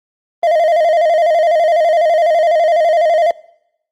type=tone with vibrato; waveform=triangle; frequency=652 Hz; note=E5; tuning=19 cents flat; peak=-7 dBFS; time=0.43-3.31 s; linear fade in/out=2 ms; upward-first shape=square; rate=12 Hz; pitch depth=83 cents each way; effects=noise-tail reverb RT60 0.8 s tail -22 dB re dry + Opus 24 kbps

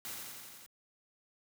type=noise with echo; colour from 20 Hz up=white; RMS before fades=-42 dBFS; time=0.05-0.14 s; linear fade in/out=0 ms; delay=87 ms; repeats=6; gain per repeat=-2 dB; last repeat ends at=0.662 s; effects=high-pass 100 Hz 12 dB/octave

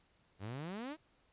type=exponential sweep; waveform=sawtooth; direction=up; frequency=92.2 to 329.6 Hz; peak=-37 dBFS; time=0.39-0.97 s; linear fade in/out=50 ms; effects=pink hiss -72 dBFS RMS until 1.32 s + resampled to 8000 Hz

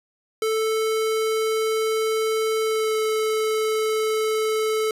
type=tone with pitch glide; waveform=square; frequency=440 to 435.7 Hz; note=A4 to A4; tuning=0 to -17 cents; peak=-21 dBFS; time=0.42-4.91 s; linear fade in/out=2 ms; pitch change=-17 cents; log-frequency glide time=2.62-2.96 s; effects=resampled to 32000 Hz

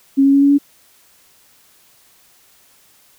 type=tone with pitch steps; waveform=sine; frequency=273.4 / 276.1 / 278.8 / 281.6 / 284.4 Hz; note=C#4 / C#4 / C#4 / C#4 / C#4; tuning=-24 / -7 / +10 / +27 / +45 cents; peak=-8 dBFS; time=0.17-0.585 s; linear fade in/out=20 ms; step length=83 ms; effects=white hiss -52 dBFS RMS until 3.18 s

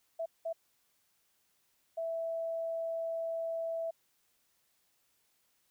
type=tone bursts at uneven times; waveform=sine; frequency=659.3 Hz; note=E5; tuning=in tune; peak=-33 dBFS; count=3; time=0.19-0.26 / 0.45-0.53 / 1.97-3.91 s; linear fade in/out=10 ms; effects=white hiss -74 dBFS RMS until 5.7 s

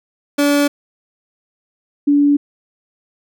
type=tone pair in turn; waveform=30% pulse / sine; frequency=287.7 / 287.7 Hz; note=D4 / D4; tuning=-36 / -36 cents; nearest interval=unison; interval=0 cents; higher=neither; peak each=-9 / -9 dBFS; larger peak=neither; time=0.38-0.68 / 2.07-2.37 s; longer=neither; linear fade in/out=10 ms; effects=none

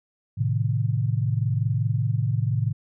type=chord; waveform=sine; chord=A diminished; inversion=none; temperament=equal; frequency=110 / 130.81 / 155.56 Hz; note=A2 / C3 / Eb3; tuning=0 / 0 / 0 cents; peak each=-23 / -25 / -29 dBFS; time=0.37-2.73 s; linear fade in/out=20 ms; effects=none

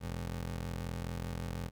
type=ring-modulated tone; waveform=25% pulse; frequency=84.3 Hz; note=E2; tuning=39 cents sharp; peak=-30 dBFS; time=0-1.71 s; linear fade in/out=50 ms; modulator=22.7 Hz; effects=none

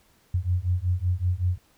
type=beating tone pair; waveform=sine; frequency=87.31 / 92.61 Hz; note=F2 / F#2; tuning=0 / +2 cents; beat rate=5.3 Hz; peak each=-25 dBFS; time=0.34-1.58 s; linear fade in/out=5 ms; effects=pink hiss -62 dBFS RMS until 1.77 s

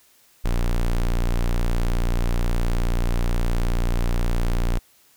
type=tone; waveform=square; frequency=29.43 Hz; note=A#0; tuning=17 cents sharp; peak=-19 dBFS; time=0.44-4.79 s; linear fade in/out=10 ms; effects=white hiss -57 dBFS RMS until 5.16 s

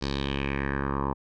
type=tone with low-pass filter sweep; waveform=10% pulse; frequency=69 Hz; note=C#2; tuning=7 cents flat; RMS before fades=-29 dBFS; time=0.01-1.14 s; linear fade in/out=20 ms; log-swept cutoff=4900 to 910 Hz; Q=3.8; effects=none

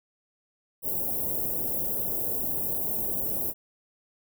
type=band-stop noise; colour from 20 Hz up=white; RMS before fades=-29 dBFS; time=0.82-3.54 s; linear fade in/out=50 ms; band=640 to 13000 Hz; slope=24 dB/octave; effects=none

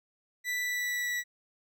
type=tone with pitch glide; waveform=40% pulse; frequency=1975.5 to 1949.4 Hz; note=B6 to B6; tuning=0 to -23 cents; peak=-29 dBFS; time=0.44-1.24 s; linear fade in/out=50 ms; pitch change=-23 cents; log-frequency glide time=0.62-1.13 s; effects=none

